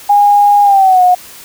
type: tone with pitch glide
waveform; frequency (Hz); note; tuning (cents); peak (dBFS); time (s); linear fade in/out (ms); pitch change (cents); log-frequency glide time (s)
sine; 818 to 724.6; G#5 to F#5; -26 to -36; -4; 0.09-1.15; 10; -210; 0.63-1.03
effects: white hiss -34 dBFS RMS until 1.44 s